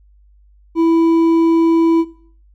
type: tone with hard clipping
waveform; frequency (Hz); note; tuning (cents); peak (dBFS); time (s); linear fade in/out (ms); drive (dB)
triangle; 330; E4; +2; -11; 0.75-2.05; 50; 8
effects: noise-tail reverb RT60 0.5 s tail -17 dB re dry + added 50 Hz sine -46 dBFS peak until 2.54 s